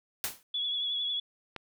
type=noise with exponential decay; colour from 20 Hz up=white; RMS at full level=-29 dBFS; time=0.24-0.43 s; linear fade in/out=1 ms; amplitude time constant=41 ms
type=tone with vibrato; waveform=sine; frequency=3391 Hz; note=G#7; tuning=35 cents sharp; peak=-29 dBFS; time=0.54-1.2 s; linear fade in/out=5 ms; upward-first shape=triangle; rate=11 Hz; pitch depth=40 cents each way
type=click; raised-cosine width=0.3 ms; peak=-22 dBFS; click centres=1.563 s
effects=none